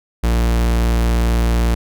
45% pulse tone, 57.9 Hz, A#1, 11 cents flat, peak -13 dBFS, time 0.23-1.75 s, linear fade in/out 10 ms, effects none

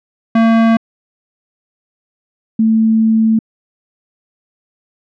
square / sine tone pair in turn, 226.7 / 222 Hz, A#3 / A3, -48 / +16 cents, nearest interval unison, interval 36 cents, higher first, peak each -8 dBFS, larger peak neither, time 0.35-0.77 / 2.59-3.39 s, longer second, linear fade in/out 5 ms, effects low-pass 2000 Hz 12 dB/octave

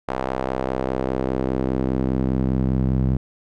sawtooth tone with band-pass filter sweep, 65 Hz, C2, 11 cents flat, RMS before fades -22 dBFS, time 0.08-3.17 s, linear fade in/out 5 ms, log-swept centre 790 to 150 Hz, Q 1.2, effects none

